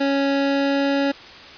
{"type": "tone with pitch glide", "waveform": "25% pulse", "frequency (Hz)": [277.2, 278.8], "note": ["C#4", "C#4"], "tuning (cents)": [0, 10], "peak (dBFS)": -14, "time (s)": [0, 1.12], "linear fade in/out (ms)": 10, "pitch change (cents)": 10, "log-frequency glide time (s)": [0.24, 0.85], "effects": ["white hiss -40 dBFS RMS until 1.57 s", "resampled to 11025 Hz"]}